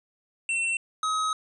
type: tone pair in turn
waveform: square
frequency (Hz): 2703 / 1270.1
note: E7 / D#6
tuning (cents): +43 / +35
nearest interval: octave + minor second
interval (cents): 1308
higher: first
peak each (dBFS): -25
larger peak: neither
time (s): 0.49-0.77 / 1.03-1.33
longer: second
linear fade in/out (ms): 2
effects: resampled to 22050 Hz